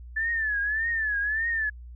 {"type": "tone with vibrato", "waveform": "sine", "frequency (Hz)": 1742, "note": "A6", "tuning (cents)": -18, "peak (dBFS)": -24, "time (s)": [0.16, 1.7], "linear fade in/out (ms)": 10, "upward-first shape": "triangle", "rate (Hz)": 1.7, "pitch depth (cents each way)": 130, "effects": ["added 60 Hz sine -40 dBFS peak until 1.95 s"]}